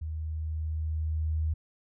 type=tone with level ramp; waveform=sine; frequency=78.5 Hz; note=D#2; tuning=16 cents sharp; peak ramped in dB=-32 to -25 dBFS; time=0.01-1.54 s; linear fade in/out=10 ms; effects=none